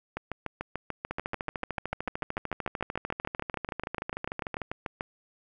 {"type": "two click trains", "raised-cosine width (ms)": 0.5, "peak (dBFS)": [-17, -17], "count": [48, 34], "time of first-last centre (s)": [[1.11, 4.617], [0.17, 5.009]], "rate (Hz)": [13.4, 6.82], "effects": []}